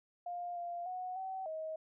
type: tone with pitch steps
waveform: sine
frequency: 704 / 695 / 735 / 761 / 633 Hz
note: F5 / F5 / F#5 / F#5 / D#5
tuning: +14 / -9 / -12 / +48 / +30 cents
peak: -38 dBFS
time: 0.26-1.76 s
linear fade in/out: 5 ms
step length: 300 ms
effects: none